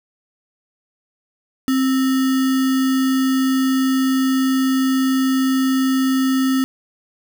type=tone with sample-and-hold; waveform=sine; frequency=263.5 Hz; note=C4; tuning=12 cents sharp; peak=-14 dBFS; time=1.68-6.64 s; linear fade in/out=0 ms; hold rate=1575 Hz; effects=none

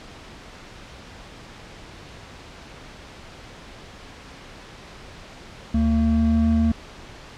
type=tone pair together; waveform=triangle; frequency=75.77 / 226.6 Hz; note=D#2 / A#3; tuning=-45 / -49 cents; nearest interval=octave + perfect fifth; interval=1896 cents; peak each=-19 / -16 dBFS; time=5.74-6.72 s; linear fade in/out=5 ms; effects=pink hiss -42 dBFS RMS until 7.37 s + low-pass 5000 Hz 12 dB/octave

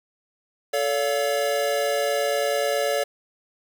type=chord; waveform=square; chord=A augmented; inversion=none; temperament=equal with one note detuned; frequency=440 / 569 / 698.5 Hz; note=A4 / C#5 / E#5; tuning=0 / +45 / 0 cents; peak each=-28 / -24 / -29 dBFS; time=0.73-3.04 s; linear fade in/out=10 ms; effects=8-bit

